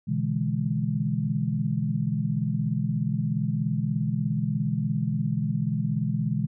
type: chord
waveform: sine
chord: E dominant seventh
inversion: second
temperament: equal with one note detuned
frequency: 123.47 / 146.83 / 163.77 / 207.7 Hz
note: B2 / D3 / E3 / G#3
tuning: 0 / 0 / -11 / 0 cents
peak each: -29 dBFS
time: 0.07-6.47 s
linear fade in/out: 20 ms
effects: none